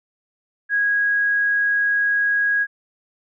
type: tone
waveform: sine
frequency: 1650 Hz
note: G#6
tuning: 12 cents flat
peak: -16 dBFS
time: 0.69-2.67 s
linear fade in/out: 50 ms
effects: none